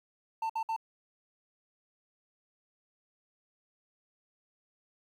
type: tone bursts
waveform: triangle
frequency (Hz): 895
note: A5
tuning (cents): +29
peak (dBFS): -28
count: 3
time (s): 0.42-0.764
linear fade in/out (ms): 5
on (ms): 76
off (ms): 58
effects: 11-bit